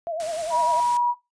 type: tone with vibrato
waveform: sine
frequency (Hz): 653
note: E5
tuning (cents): -17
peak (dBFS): -26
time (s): 0.07-0.8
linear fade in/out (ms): 0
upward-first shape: sine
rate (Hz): 10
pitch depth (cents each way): 91
type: noise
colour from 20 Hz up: white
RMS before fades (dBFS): -37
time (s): 0.2-0.97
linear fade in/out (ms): 0
type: tone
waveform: sine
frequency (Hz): 965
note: B5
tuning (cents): -40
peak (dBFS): -18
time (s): 0.5-1.15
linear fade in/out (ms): 50
effects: noise-tail reverb RT60 0.2 s tail -17 dB re dry + resampled to 22050 Hz